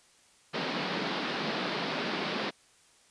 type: band-pass noise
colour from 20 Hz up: pink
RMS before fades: -33 dBFS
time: 0.53-2.51 s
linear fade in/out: 20 ms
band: 160 to 4800 Hz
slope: 48 dB/octave
effects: white hiss -62 dBFS RMS until 3.1 s + resampled to 22050 Hz